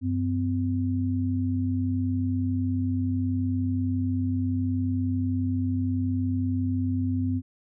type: tone pair together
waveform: sine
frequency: 95.86 / 256.6 Hz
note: G2 / C4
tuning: -38 / -34 cents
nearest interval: octave + perfect fourth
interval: 1704 cents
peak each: -26 / -26 dBFS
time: 0.01-7.42 s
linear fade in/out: 50 ms
effects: none